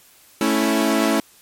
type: chord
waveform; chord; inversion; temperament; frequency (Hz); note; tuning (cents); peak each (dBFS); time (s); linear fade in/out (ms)
sawtooth; A major; none; equal; 220 / 277.2 / 329.6; A3 / C#4 / E4; 0 / 0 / 0; -17; 0.41-1.2; 2
effects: white hiss -51 dBFS RMS until 1.41 s + MP3 64 kbps